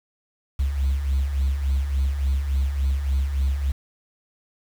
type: beating tone pair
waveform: sine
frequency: 65.41 / 68.91 Hz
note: C2 / C#2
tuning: 0 / -10 cents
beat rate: 3.5 Hz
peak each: -26 / -19 dBFS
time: 0.59-3.72 s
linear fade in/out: 10 ms
effects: tanh soft clip ceiling -16 dBFS + 7-bit